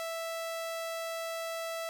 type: tone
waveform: sawtooth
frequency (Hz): 659.3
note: E5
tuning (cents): 0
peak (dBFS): -31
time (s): 0-1.89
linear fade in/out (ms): 0
effects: none